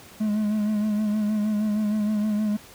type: tone with vibrato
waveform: triangle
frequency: 211.6 Hz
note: G#3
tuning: 33 cents sharp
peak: -19 dBFS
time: 0.2-2.57 s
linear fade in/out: 10 ms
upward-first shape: sine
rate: 6.4 Hz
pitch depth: 40 cents each way
effects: pink hiss -47 dBFS RMS until 2.74 s + high-pass 60 Hz 12 dB/octave